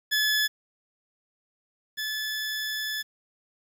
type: tone pair in turn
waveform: 20% pulse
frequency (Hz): 1717 / 1728.9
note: A6 / A6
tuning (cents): -43 / -31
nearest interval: unison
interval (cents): 12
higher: second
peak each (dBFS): -17 / -24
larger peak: first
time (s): 0.11-0.48 / 1.97-3.03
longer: second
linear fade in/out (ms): 20
effects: 9-bit